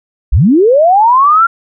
sine linear sweep, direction up, 36.47 to 1396.9 Hz, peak -4 dBFS, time 0.32-1.47 s, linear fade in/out 10 ms, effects none

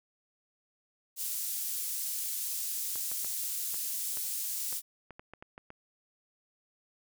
pink high-pass noise, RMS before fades -35 dBFS, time 1.16-4.82 s, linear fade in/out 50 ms, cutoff 8500 Hz, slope 12 dB/octave
clicks, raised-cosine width 0.5 ms, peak -31 dBFS, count 12, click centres 2.957 / 3.116 / 3.246 / 3.743 / 4.172 / 4.727 / 5.107 / 5.195 / 5.336 / 5.425 / 5.579 / 5.704 s
effects none

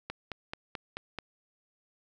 click train, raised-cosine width 0.3 ms, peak -20 dBFS, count 6, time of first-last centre 0.1-1.187 s, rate 4.6 Hz, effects none

